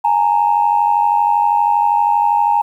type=tone pair together; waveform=sine; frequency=830.6 / 923.2 Hz; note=G#5 / A#5; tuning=0 / -17 cents; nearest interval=major second; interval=183 cents; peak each=-13 dBFS; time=0.04-2.62 s; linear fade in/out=10 ms; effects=tanh soft clip ceiling -4 dBFS + 8-bit